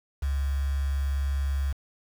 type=tone with quantisation; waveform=sine; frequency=69.3 Hz; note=C#2; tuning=in tune; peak=-24 dBFS; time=0.22-1.73 s; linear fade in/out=10 ms; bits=7; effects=none